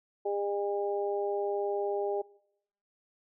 harmonic tone, 202.1 Hz, G#3, 47 cents flat, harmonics 2 / 3 / 4, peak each -30 / -36 / -36 dBFS, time 0.25-2.22 s, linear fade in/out 10 ms, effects noise-tail reverb RT60 0.8 s tail -24 dB re dry

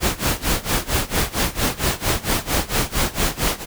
pink noise with tremolo, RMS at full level -18 dBFS, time 0-3.66 s, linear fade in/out 50 ms, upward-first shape sine, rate 4.4 Hz, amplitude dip 90%, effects none

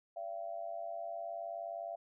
sine tone with amplitude modulation, 677 Hz, E5, 46 cents sharp, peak -35 dBFS, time 0.16-1.96 s, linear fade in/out 10 ms, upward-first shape sine, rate 99.6 Hz, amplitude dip 85%, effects none

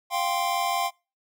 square chord, F suspended second, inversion none, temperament equal, 698.5 / 784 / 1046.5 Hz, F5 / G5 / C6, 0 / 0 / 0 cents, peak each -29 dBFS, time 0.1-0.91 s, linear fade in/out 50 ms, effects noise-tail reverb RT60 0.3 s tail -25 dB re dry

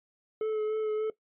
triangle tone with vibrato, 432 Hz, A4, 32 cents flat, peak -25 dBFS, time 0.41-1.1 s, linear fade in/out 2 ms, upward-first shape sine, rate 3.4 Hz, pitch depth 18 cents each way, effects noise-tail reverb RT60 0.1 s tail -18 dB re dry + resampled to 8000 Hz

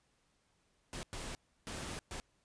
pink noise bursts at uneven times, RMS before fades -43 dBFS, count 4, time 0.93-1.03 / 1.13-1.35 / 1.67-1.99 / 2.11-2.2 s, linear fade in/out 0 ms, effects pink hiss -75 dBFS RMS until 2.44 s + resampled to 22050 Hz

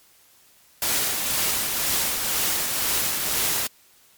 white noise with tremolo, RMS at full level -22 dBFS, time 0.82-3.67 s, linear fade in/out 2 ms, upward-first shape triangle, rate 2 Hz, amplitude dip 40%, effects white hiss -56 dBFS RMS until 4.17 s + MP3 96 kbps

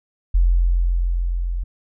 sine tone with level ramp, 43.56 Hz, F1, 4 cents flat, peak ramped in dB -11 to -21 dBFS, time 0.34-1.64 s, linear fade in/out 10 ms, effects none

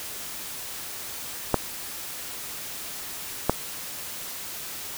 clicks, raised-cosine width 1 ms, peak -4 dBFS, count 2, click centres 1.543 / 3.496 s, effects white hiss -36 dBFS RMS until 4.97 s

